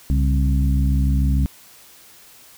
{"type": "harmonic tone with a mistuned harmonic", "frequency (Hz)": 67, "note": "C2", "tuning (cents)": 42, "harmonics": [1, 2, 3, 4], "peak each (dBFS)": [-16, -22, -26, -28], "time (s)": [0.1, 1.46], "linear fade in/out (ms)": 0, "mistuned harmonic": 2, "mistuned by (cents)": 80, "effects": ["white hiss -47 dBFS RMS until 2.57 s"]}